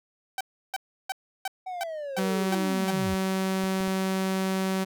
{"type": "tone bursts", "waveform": "sawtooth", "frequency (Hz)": 769, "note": "G5", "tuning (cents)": -33, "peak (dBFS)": -24, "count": 8, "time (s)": [0.38, 2.906], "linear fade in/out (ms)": 2, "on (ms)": 27, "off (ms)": 330}
{"type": "linear sweep", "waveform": "triangle", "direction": "down", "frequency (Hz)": [758, 69], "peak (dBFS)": -30, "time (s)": [1.66, 3.15], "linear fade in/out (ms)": 10}
{"type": "tone", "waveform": "sawtooth", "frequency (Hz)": 190, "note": "F#3", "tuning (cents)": 46, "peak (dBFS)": -21, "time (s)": [2.17, 4.85], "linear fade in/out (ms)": 20}
{"type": "clicks", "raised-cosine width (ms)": 3, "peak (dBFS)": -29, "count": 3, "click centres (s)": [3.639, 3.806, 3.879]}
{"effects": []}